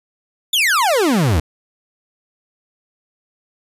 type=exponential sweep; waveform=40% pulse; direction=down; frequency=3646 to 71 Hz; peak=-12 dBFS; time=0.53-1.4 s; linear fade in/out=5 ms; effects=resampled to 32000 Hz